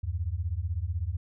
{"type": "beating tone pair", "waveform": "sine", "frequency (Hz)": [77.78, 93.78], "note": ["D#2", "F#2"], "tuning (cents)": [0, 24], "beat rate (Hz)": 16, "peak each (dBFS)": -31, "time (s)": [0.03, 1.17], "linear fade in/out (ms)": 10, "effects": []}